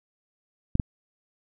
clicks, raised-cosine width 5 ms, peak -10 dBFS, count 2, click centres 0.754 / 0.798 s, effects none

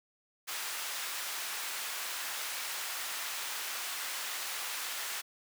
pink high-pass noise, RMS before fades -38 dBFS, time 0.47-5.22 s, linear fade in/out 20 ms, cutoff 1200 Hz, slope 12 dB/octave, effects none

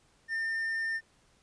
triangle tone, 1805 Hz, A6, 44 cents sharp, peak -28 dBFS, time 0.28-1.01 s, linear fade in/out 50 ms, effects pink hiss -66 dBFS RMS until 1.42 s + resampled to 22050 Hz

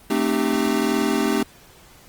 square chord, A half-diminished seventh, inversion none, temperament equal with one note detuned, 220 / 261.6 / 303.1 / 392 Hz, A3 / C4 / Eb4 / G4, 0 / 0 / -45 / 0 cents, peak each -25 dBFS, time 0.1-1.43 s, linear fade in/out 5 ms, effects pink hiss -49 dBFS RMS until 2.08 s + Opus 24 kbps

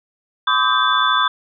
sine tone cluster, 1016 / 1147 / 1261 / 1574 / 3482 Hz, B5 / D6 / D#6 / G6 / A7, +49 / -41 / +23 / +7 / -19 cents, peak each -20 dBFS, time 0.47-1.28 s, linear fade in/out 5 ms, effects none

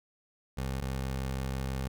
20% pulse tone pair in turn, 66.1 / 66.1 Hz, C2 / C2, +18 / +18 cents, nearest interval unison, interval 0 cents, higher neither, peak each -27 dBFS, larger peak neither, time 0.57-0.81 / 0.81-1.88 s, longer second, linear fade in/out 10 ms, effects none

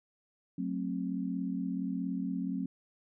sine chord, F# diminished, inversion none, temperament just, 185 / 222 / 266.4 Hz, F#3 / A3 / C4, 0 / +16 / +31 cents, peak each -35 / -39 / -35 dBFS, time 0.58-2.66 s, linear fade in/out 5 ms, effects none

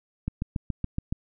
click train, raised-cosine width 5 ms, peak -15 dBFS, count 7, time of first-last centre 0.28-1.125 s, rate 7.1 Hz, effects none

